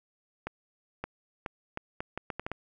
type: accelerating click train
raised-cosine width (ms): 0.5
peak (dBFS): -19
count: 10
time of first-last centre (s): 0.47-2.516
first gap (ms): 570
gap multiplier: 0.74
effects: none